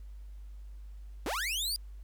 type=linear sweep; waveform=sawtooth; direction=up; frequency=222.2 to 4887 Hz; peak=-28 dBFS; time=1.26-1.76 s; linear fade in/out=0 ms; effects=added 50 Hz sine -43 dBFS peak until 2.03 s + pink hiss -70 dBFS RMS until 2.03 s